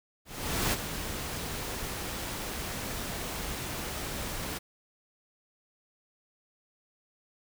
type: noise with ADSR envelope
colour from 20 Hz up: pink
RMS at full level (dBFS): -27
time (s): 0.25-4.59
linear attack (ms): 480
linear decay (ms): 28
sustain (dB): -9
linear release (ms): 17
effects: none